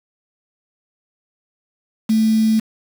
sine tone with quantisation, 220 Hz, A3, in tune, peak -12 dBFS, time 2.09-2.6 s, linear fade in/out 10 ms, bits 5, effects none

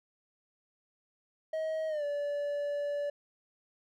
triangle tone with pitch glide, 634 to 578 Hz, D#5 to D5, +32 to -28 cents, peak -29 dBFS, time 1.53-3.1 s, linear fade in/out 5 ms, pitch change -160 cents, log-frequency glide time 1.88-2.04 s, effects none

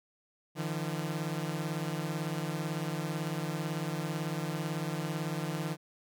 sawtooth beating tone pair, 151.9 / 169.9 Hz, D#3 / F3, -41 / -47 cents, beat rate 18 Hz, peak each -31 / -32 dBFS, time 0.55-5.77 s, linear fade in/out 50 ms, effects none

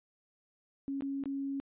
sine tone with dropouts, 275.5 Hz, C#4, 11 cents flat, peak -33 dBFS, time 0.88-1.6 s, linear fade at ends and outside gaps 0 ms, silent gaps 1.008-1.022 / 1.238-1.257 s, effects resampled to 8000 Hz

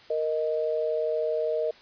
sine tone pair together, 466.2 / 623.6 Hz, A#4 / D#5, 0 / +4 cents, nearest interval perfect fourth, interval 504 cents, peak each -27 dBFS, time 0.1-1.71 s, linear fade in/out 5 ms, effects white hiss -52 dBFS RMS until 1.81 s + resampled to 11025 Hz

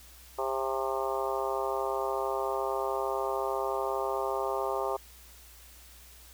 harmonic tone with a mistuned harmonic, 133.5 Hz, C3, 35 cents sharp, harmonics 3 / 4 / 5 / 6 / 7 / 8 / 9, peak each -34 / -35 / -36 / -37 / -37 / -38 / -39 dBFS, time 0.38-4.97 s, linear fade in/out 10 ms, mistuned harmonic 7, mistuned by -42 cents, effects added 60 Hz sine -54 dBFS peak until 6.33 s + white hiss -54 dBFS RMS until 6.33 s

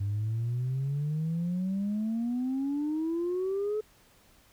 sine exponential sweep, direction up, 98.4 to 433.3 Hz, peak -26 dBFS, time 0-3.81 s, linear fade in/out 10 ms, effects tanh soft clip ceiling -25 dBFS + pink hiss -61 dBFS RMS until 4.52 s

